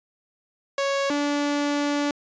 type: tone pair in turn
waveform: sawtooth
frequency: 554 / 289.4 Hz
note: C#5 / D4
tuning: -1 / -25 cents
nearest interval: major seventh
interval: 1124 cents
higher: first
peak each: -18 / -18 dBFS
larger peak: neither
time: 0.78-1.1 / 1.1-2.11 s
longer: second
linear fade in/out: 2 ms
effects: resampled to 16000 Hz